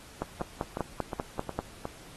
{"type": "two click trains", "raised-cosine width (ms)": 1, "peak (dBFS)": [-20, -16], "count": [5, 8], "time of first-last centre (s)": [[0.41, 1.854], [0.22, 1.59]], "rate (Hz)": [2.77, 5.11], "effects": ["pink hiss -51 dBFS RMS until 2.16 s", "AAC 32 kbps"]}